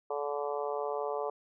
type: harmonic tone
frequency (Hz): 144.7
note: D3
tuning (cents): -25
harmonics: 3 / 4 / 5 / 6 / 7 / 8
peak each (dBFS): -35 / -37 / -39 / -41 / -42 / -43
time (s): 0.1-1.3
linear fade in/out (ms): 5
effects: none